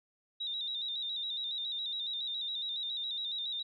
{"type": "tone with vibrato", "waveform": "sine", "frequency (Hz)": 3734, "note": "A#7", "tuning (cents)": 2, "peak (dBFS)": -34, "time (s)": [0.4, 3.63], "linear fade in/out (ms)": 10, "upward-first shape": "square", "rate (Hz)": 7.2, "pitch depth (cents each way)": 56, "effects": []}